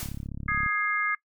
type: noise with exponential decay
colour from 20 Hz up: white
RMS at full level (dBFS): -33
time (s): 0-0.27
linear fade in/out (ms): 0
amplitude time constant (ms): 58
type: click train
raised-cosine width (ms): 5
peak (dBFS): -23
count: 23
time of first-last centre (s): 0.03-0.662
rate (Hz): 34.8
type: chord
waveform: sine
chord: Ab major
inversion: second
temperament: equal with one note detuned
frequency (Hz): 1244.5 / 1661.2 / 2112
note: Eb6 / Ab6 / C7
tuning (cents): 0 / 0 / +16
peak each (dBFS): -29 / -28 / -28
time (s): 0.48-1.15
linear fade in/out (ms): 5
effects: noise-tail reverb RT60 0.1 s tail -21 dB re dry + MP3 96 kbps